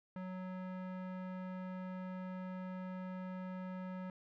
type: tone with low-pass filter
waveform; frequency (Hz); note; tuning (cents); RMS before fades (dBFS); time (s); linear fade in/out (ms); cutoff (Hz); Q
square; 185; F#3; 0; -44; 0.16-4.1; 2; 1600; 1.1
effects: none